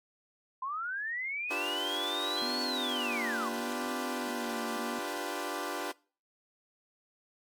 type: linear two-way sweep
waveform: sine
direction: up then down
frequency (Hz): 1014 to 4435 to 1014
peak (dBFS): -33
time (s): 0.62-3.49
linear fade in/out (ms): 5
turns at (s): 2.62
type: chord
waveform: 15% pulse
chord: G dominant seventh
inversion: second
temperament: equal with one note detuned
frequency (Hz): 293.7 / 349.2 / 392 / 496.7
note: D4 / F4 / G4 / B4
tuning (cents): 0 / 0 / 0 / +10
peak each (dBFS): -33 / -33 / -34 / -34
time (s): 1.5-5.92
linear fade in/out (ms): 10
type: tone with exponential decay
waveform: sine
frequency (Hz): 3270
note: G#7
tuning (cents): -28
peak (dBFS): -35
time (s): 2.37-2.78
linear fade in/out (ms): 5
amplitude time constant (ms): 89
type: tone with vibrato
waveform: sine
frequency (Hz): 243.6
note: B3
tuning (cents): -24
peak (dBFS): -38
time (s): 2.42-4.99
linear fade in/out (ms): 2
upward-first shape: sine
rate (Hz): 0.78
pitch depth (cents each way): 83
effects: noise-tail reverb RT60 0.4 s tail -23 dB re dry + AAC 64 kbps